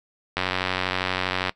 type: click train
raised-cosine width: 0.3 ms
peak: -7 dBFS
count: 105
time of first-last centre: 0.37-1.494 s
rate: 92.5 Hz
effects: noise-tail reverb RT60 0.1 s tail -19 dB re dry